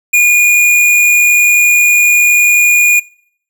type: tone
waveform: square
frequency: 2437 Hz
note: D#7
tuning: 37 cents flat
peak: -6 dBFS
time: 0.13-3 s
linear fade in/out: 10 ms
effects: noise-tail reverb RT60 0.6 s tail -22 dB re dry